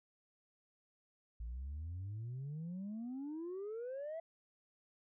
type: exponential sweep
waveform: sine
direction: up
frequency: 54.3 to 670 Hz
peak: -39 dBFS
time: 1.4-4.2 s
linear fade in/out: 5 ms
effects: tanh soft clip ceiling -39 dBFS